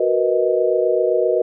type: chord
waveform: sine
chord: B major seventh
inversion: second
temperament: equal with one note detuned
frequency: 370 / 466.2 / 493.9 / 627.7 Hz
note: F#4 / A#4 / B4 / D#5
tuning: 0 / 0 / 0 / +15 cents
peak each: -20 dBFS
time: 0-1.42 s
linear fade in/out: 5 ms
effects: none